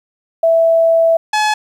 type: tone pair in turn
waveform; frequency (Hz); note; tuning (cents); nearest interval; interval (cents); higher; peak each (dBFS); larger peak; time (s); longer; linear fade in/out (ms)
sine / sawtooth; 659.3 / 851.9; E5 / G#5; 0 / +44; major third; 444; second; -8; neither; 0.43-1.17 / 1.33-1.54; first; 5
effects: low-pass 7000 Hz 12 dB/octave + 8-bit